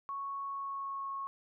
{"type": "tone with pitch glide", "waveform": "sine", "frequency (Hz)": [1107, 1096.2], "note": ["C#6", "C#6"], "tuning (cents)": [-3, -20], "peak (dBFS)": -36, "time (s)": [0.09, 1.27], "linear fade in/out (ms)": 0, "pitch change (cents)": -17, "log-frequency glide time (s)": [0.45, 1.11], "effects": []}